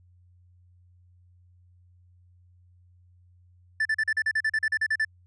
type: tone bursts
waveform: triangle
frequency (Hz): 1760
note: A6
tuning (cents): 0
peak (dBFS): -20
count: 14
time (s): 3.8-5.049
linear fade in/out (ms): 5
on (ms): 53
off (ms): 39
effects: added 89 Hz sine -55 dBFS peak until 5.26 s + resampled to 24000 Hz